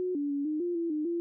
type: tone with pitch steps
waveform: sine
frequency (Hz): 364.8 / 288 / 283.4 / 305.9 / 350.1 / 336.4 / 304 / 341.7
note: F#4 / D4 / C#4 / D#4 / F4 / E4 / D#4 / F4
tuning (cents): -24 / -34 / +38 / -29 / +4 / +35 / -40 / -38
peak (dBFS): -28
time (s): 0-1.2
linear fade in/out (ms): 0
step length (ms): 150
effects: none